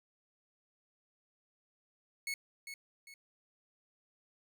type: tone with echo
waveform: sawtooth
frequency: 2200 Hz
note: C#7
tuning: 14 cents flat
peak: -32 dBFS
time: 2.27-2.34 s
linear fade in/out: 2 ms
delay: 400 ms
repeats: 2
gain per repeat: -8 dB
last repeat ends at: 3.14 s
effects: none